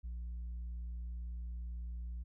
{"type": "tone with tanh clipping", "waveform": "triangle", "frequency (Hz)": 59, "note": "A#1", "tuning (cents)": 22, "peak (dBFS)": -40, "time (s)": [0.03, 2.24], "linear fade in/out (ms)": 20, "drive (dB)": 7, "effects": []}